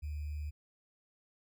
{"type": "tone with sample-and-hold", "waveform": "sine", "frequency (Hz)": 74.7, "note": "D2", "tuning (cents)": 30, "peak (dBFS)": -36, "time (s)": [0.02, 0.51], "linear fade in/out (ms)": 20, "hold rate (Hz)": 2450, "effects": []}